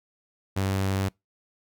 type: tone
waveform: sawtooth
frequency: 96.6 Hz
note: G2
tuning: 25 cents flat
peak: -20 dBFS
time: 0.56-1.09 s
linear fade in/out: 10 ms
effects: noise-tail reverb RT60 0.2 s tail -26 dB re dry